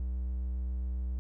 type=tone with vibrato; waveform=triangle; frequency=62.3 Hz; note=B1; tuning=16 cents sharp; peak=-29 dBFS; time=0-1.19 s; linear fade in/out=0 ms; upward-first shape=triangle; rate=7.3 Hz; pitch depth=16 cents each way; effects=none